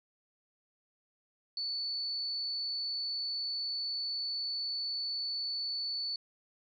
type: tone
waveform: sine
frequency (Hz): 4468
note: C#8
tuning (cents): +13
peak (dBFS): -33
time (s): 1.57-6.16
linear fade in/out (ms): 2
effects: none

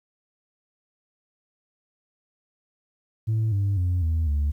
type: tone with pitch steps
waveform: sine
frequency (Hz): 110.4 / 99.5 / 89.67 / 80.82 / 72.84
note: A2 / G2 / F2 / E2 / D2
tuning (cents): +6 / +26 / +46 / -34 / -14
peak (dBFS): -18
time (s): 3.27-4.52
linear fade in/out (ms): 20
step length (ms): 250
effects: tanh soft clip ceiling -19 dBFS + 10-bit

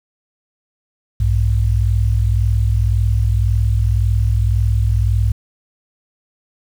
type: tone pair together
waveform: sine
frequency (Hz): 61.4 / 103.26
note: B1 / G#2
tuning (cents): -9 / -9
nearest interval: major sixth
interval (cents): 900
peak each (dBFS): -15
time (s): 1.2-5.32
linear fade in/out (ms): 5
effects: 7-bit

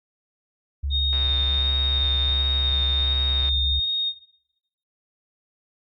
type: tone with pitch glide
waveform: sine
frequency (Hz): 70.2 to 69.72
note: C#2 to C#2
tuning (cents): +22 to +11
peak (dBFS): -23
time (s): 0.83-3.8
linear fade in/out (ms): 10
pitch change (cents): -11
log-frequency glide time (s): 2.14-2.95
type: tone with vibrato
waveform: sine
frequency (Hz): 3690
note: A#7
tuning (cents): -18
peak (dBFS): -21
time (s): 0.9-4.13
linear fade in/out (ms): 50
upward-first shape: sine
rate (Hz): 1.4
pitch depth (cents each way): 15
type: click train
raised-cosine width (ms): 0.3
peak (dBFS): -21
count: 303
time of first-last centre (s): 1.13-3.489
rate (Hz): 128
effects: noise-tail reverb RT60 0.8 s tail -20 dB re dry + Opus 48 kbps

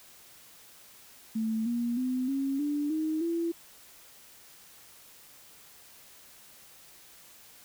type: tone with pitch steps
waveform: sine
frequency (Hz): 221.6 / 237.5 / 254.6 / 272.8 / 292.4 / 313.4 / 335.9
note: A3 / A#3 / C4 / C#4 / D4 / D#4 / E4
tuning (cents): +13 / +33 / -47 / -28 / -7 / +13 / +33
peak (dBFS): -27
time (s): 1.35-3.52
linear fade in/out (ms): 10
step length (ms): 310
effects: white hiss -54 dBFS RMS until 7.64 s

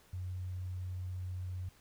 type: tone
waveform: sine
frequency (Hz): 91.5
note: F#2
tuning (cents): -19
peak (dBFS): -37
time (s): 0.13-1.69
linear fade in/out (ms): 5
effects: pink hiss -64 dBFS RMS until 1.8 s

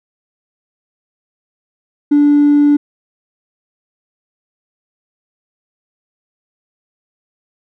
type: tone with hard clipping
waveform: sine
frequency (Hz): 291.1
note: D4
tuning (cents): -15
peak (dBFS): -7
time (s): 2.11-2.77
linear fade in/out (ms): 10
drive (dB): 1
effects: none

